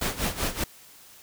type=noise with tremolo; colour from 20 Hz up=pink; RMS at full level=-26 dBFS; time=0.01-0.64 s; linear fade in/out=5 ms; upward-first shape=sine; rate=5.2 Hz; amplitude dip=80%; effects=white hiss -51 dBFS RMS until 1.22 s